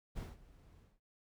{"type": "noise with ADSR envelope", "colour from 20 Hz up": "brown", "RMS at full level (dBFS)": -41, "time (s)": [0.15, 1], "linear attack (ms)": 25, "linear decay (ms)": 190, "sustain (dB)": -20, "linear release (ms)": 190, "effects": []}